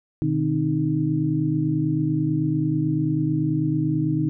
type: tone cluster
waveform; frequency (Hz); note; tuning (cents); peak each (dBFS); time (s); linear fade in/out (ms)
sine; 123.8 / 152.9 / 264 / 310.8; B2 / D#3 / C4 / D#4; +5 / -30 / +16 / -2; -28 / -23 / -30 / -23; 0.22-4.29; 0
effects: none